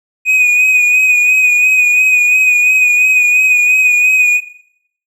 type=tone with vibrato; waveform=triangle; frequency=2489 Hz; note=D#7; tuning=in tune; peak=-5 dBFS; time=0.25-4.41 s; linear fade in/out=50 ms; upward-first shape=sine; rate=2.9 Hz; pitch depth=31 cents each way; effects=noise-tail reverb RT60 0.7 s tail -17 dB re dry